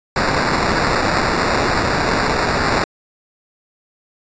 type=noise with sample-and-hold; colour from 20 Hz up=blue; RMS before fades=-17 dBFS; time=0.16-2.84 s; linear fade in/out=2 ms; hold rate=3150 Hz; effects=resampled to 16000 Hz